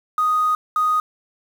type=tone bursts at uneven times; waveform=triangle; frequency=1244.5 Hz; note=D#6; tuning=in tune; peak=-12 dBFS; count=2; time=0.18-0.55 / 0.76-1 s; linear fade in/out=2 ms; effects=tanh soft clip ceiling -13 dBFS + 7-bit